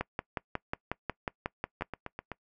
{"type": "two click trains", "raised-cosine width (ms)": 0.5, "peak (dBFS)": [-16, -22], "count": [11, 5], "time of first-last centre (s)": [[0.01, 1.822], [1.81, 2.317]], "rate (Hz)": [5.52, 7.89], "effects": ["noise-tail reverb RT60 0.1 s tail -23 dB re dry"]}